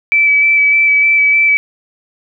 sine tone with vibrato, 2306 Hz, D7, 32 cents flat, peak -7 dBFS, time 0.12-1.57 s, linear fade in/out 0 ms, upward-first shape square, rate 3.3 Hz, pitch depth 12 cents each way, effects none

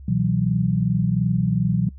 sine chord, B suspended fourth, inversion none, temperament equal with one note detuned, 123.47 / 164.81 / 187.58 Hz, B2 / E3 / F#3, 0 / 0 / +24 cents, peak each -22 dBFS, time 0.08-1.89 s, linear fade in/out 5 ms, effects noise-tail reverb RT60 0.1 s tail -24 dB re dry + added 68 Hz sine -37 dBFS peak until 1.98 s

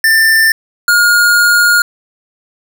square tone pair in turn, 1786 / 1426.6 Hz, A6 / F6, +25 / +36 cents, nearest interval major third, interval 389 cents, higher first, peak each -7 dBFS, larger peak neither, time 0.04-0.52 / 0.88-1.82 s, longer second, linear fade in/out 2 ms, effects none

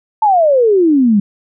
sine exponential sweep, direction down, 894 to 195.1 Hz, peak -7 dBFS, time 0.22-1.2 s, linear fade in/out 5 ms, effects none

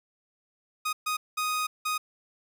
sawtooth tone bursts at uneven times, 1246 Hz, D#6, 2 cents sharp, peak -23 dBFS, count 4, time 0.85-0.93 / 1.06-1.17 / 1.37-1.67 / 1.85-1.98 s, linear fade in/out 10 ms, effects none

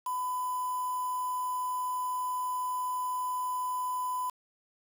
sine tone with quantisation, 1003 Hz, B5, 26 cents sharp, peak -30 dBFS, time 0.06-4.3 s, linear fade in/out 5 ms, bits 7, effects none

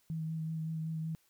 sine tone with vibrato, 160 Hz, D#3, 49 cents sharp, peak -34 dBFS, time 0.1-1.15 s, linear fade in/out 0 ms, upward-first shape sine, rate 5.3 Hz, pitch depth 17 cents each way, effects white hiss -71 dBFS RMS until 1.29 s

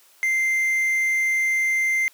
triangle tone with quantisation, 2088 Hz, C7, 4 cents flat, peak -17 dBFS, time 0.23-2.08 s, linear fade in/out 0 ms, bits 7, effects white hiss -55 dBFS RMS until 2.13 s + high-pass 400 Hz 12 dB/octave

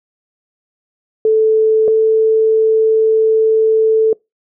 sine tone pair in turn, 438.4 / 440.9 Hz, A4 / A4, -6 / +4 cents, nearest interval unison, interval 10 cents, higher second, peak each -8 dBFS, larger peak neither, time 1.25-1.88 / 1.88-4.13 s, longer second, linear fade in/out 2 ms, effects noise-tail reverb RT60 0.2 s tail -25 dB re dry

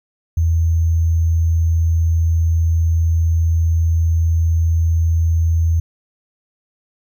sine tone with sample-and-hold, 82.41 Hz, E2, in tune, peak -12 dBFS, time 0.37-5.8 s, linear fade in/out 5 ms, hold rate 6300 Hz, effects none

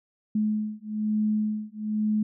sine beating tone pair, 213 / 214.1 Hz, G#3 / A3, +44 / -47 cents, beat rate 1.1 Hz, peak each -27 dBFS, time 0.35-2.23 s, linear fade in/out 5 ms, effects none

